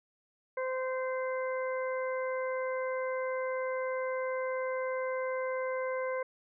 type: harmonic tone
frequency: 517 Hz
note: C5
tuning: 21 cents flat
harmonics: 1 / 2 / 3 / 4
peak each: -32 / -39 / -43 / -43 dBFS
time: 0.57-6.23 s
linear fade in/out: 5 ms
effects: none